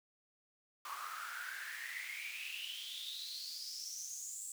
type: noise with high-pass filter sweep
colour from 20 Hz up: pink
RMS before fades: -45 dBFS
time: 0.85-4.52 s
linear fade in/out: 2 ms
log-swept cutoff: 1100 to 7900 Hz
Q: 9.5
effects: none